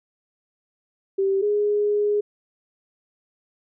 sine tone pair in turn, 389.4 / 414.7 Hz, G4 / G#4, -12 / -3 cents, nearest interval minor second, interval 109 cents, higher second, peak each -18 dBFS, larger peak neither, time 1.18-1.42 / 1.42-2.21 s, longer second, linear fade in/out 10 ms, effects none

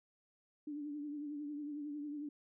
sine tone with vibrato, 293.7 Hz, D4, in tune, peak -40 dBFS, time 0.67-2.29 s, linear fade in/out 5 ms, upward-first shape triangle, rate 11 Hz, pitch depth 60 cents each way, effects none

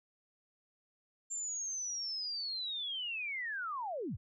sine linear sweep, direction down, 7350 to 55.7 Hz, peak -36 dBFS, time 1.3-4.17 s, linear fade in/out 20 ms, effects none

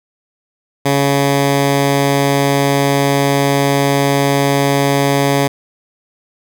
10% pulse tone, 140 Hz, C#3, 18 cents sharp, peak -3 dBFS, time 0.85-5.48 s, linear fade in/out 10 ms, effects none

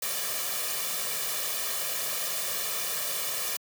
white noise with comb filter, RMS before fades -31 dBFS, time 0.02-3.57 s, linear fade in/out 5 ms, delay 1.7 ms, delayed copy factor +0.75, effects high-pass 200 Hz 12 dB/octave

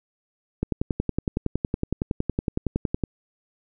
click train, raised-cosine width 3 ms, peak -10 dBFS, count 27, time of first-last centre 0.63-3.037 s, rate 10.8 Hz, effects none

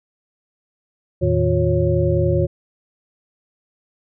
sine tone cluster, 82.9 / 113.2 / 156.9 / 356.7 / 550 Hz, E2 / A2 / D#3 / F4 / C#5, +10 / +50 / +15 / +37 / -14 cents, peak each -21 dBFS, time 1.21-2.47 s, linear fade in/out 20 ms, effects none

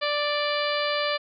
harmonic tone, 587.3 Hz, D5, in tune, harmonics 1 / 2 / 3 / 4 / 5 / 6 / 7 / 8, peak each -27 / -30 / -32 / -33 / -34 / -35 / -35 / -36 dBFS, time 0.01-1.18 s, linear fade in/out 20 ms, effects none

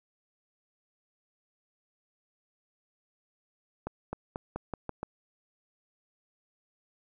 accelerating click train, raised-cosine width 1 ms, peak -20 dBFS, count 7, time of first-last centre 3.87-5.03 s, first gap 260 ms, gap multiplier 0.88, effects none

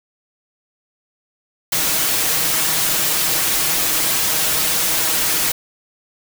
white noise with comb filter, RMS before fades -18 dBFS, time 1.72-5.52 s, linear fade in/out 5 ms, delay 6.3 ms, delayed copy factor +0.6, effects none

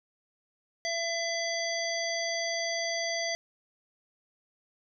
harmonic tone, 671 Hz, E5, 31 cents sharp, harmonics 1 / 3 / 5 / 7 / 9, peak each -33 / -34 / -40 / -36 / -38 dBFS, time 0.85-3.35 s, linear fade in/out 0 ms, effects none

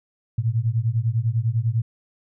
sine beating tone pair, 109.6 / 119.6 Hz, A2 / A#2, -6 / +45 cents, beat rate 10 Hz, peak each -22 dBFS, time 0.38-1.82 s, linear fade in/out 5 ms, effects none

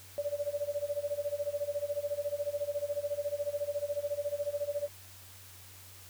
sine tone with tremolo, 579 Hz, D5, 25 cents flat, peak -28 dBFS, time 0.18-4.88 s, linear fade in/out 0 ms, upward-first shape sine, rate 14 Hz, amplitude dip 90%, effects added 94 Hz sine -55 dBFS peak until 6.09 s + white hiss -53 dBFS RMS until 6.09 s

